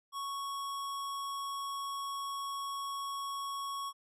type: tone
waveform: square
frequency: 1108.7 Hz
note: C#6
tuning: in tune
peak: -37 dBFS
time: 0.12-3.93 s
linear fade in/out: 50 ms
effects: resampled to 32000 Hz